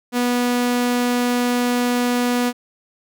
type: tone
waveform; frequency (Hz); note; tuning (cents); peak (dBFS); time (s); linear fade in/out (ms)
sawtooth; 244.5; B3; -17; -13; 0.12-2.53; 50
effects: none